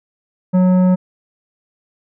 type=tone with tanh clipping; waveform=sine; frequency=183.4 Hz; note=F#3; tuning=15 cents flat; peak=-11 dBFS; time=0.53-0.96 s; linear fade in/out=20 ms; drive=11 dB; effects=none